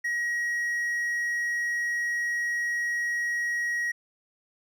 triangle tone, 1900 Hz, A#6, 33 cents sharp, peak -24 dBFS, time 0.04-3.92 s, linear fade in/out 10 ms, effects none

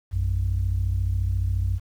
sine tone pair together, 58.4 / 92.7 Hz, A#1 / F#2, +4 / +4 cents, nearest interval minor sixth, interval 800 cents, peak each -24 / -22 dBFS, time 0.11-1.8 s, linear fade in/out 50 ms, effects tanh soft clip ceiling -15 dBFS + 9-bit

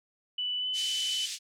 sine tone with pitch glide, 2976 to 3018 Hz, F#7 to F#7, +9 to +34 cents, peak -29 dBFS, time 0.38-1.26 s, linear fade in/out 5 ms, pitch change +25 cents, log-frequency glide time 0.58-0.68 s
white band-pass noise, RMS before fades -37 dBFS, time 0.73-1.39 s, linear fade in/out 50 ms, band 2600 to 7400 Hz, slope 24 dB/octave
effects none

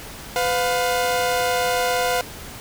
sawtooth tone pair together, 502 / 709.9 Hz, B4 / F5, +28 / +28 cents, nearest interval tritone, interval 600 cents, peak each -18 / -18 dBFS, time 0.36-2.21 s, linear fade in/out 0 ms, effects pink hiss -37 dBFS RMS until 2.6 s

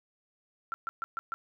sine tone bursts, 1358 Hz, F6, 49 cents flat, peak -31 dBFS, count 5, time 0.72-1.34 s, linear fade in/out 0 ms, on 20 ms, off 130 ms, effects none

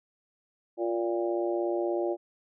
harmonic tone with a mistuned harmonic, 116.54 Hz, A#2, in tune, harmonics 3 / 4 / 5 / 6 / 7, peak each -28 / -38 / -32 / -39 / -39 dBFS, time 0.77-2.17 s, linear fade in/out 50 ms, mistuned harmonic 7, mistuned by -25 cents, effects none

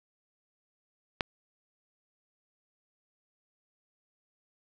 click, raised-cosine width 0.3 ms, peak -11 dBFS, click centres 1.208 s, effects none

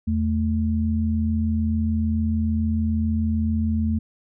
sine tone pair together, 82.28 / 220 Hz, E2 / A3, -3 / 0 cents, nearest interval octave + perfect fourth, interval 1703 cents, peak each -22 dBFS, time 0.07-3.99 s, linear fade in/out 10 ms, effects none

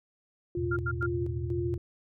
sine tone with tremolo, 349.2 Hz, F4, in tune, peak -30 dBFS, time 0.55-1.78 s, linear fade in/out 2 ms, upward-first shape square, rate 2.1 Hz, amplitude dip 65%
sine chord, E suspended fourth, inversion none, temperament just, 82.41 / 109.88 / 123.61 Hz, E2 / A2 / B2, 0 / -2 / +2 cents, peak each -34 / -37 / -34 dBFS, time 0.57-1.78 s, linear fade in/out 5 ms
sine tone bursts, 1396.9 Hz, F6, in tune, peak -29 dBFS, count 3, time 0.71-1.065 s, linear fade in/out 10 ms, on 57 ms, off 92 ms
effects none

